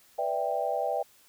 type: chord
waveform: sine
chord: E minor seventh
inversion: second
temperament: equal with one note detuned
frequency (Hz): 493.9 / 587.3 / 659.3 / 788.5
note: B4 / D5 / E5 / G5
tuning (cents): 0 / 0 / 0 / +10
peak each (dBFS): -34 / -32 / -32 / -31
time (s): 0.18-1.03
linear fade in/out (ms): 10
effects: white hiss -60 dBFS RMS until 1.28 s